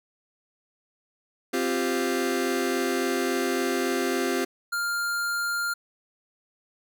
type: chord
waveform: sawtooth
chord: C suspended fourth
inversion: none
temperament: just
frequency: 261.6 / 348.8 / 392.4 Hz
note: C4 / F4 / G4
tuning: 0 / -2 / +2 cents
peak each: -24 dBFS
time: 1.53-4.45 s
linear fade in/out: 10 ms
type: tone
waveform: square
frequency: 1400 Hz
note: F6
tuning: 4 cents sharp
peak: -26 dBFS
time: 4.72-5.74 s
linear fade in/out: 10 ms
effects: none